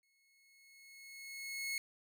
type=tone with exponential growth; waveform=sawtooth; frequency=2181 Hz; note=C#7; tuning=29 cents flat; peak=-32 dBFS; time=0.03-1.78 s; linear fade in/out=1 ms; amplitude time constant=380 ms; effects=none